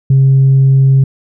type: tone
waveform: sine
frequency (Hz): 134.8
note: C#3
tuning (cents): -48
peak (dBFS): -3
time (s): 0.1-1.04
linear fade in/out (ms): 5
effects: tanh soft clip ceiling -2 dBFS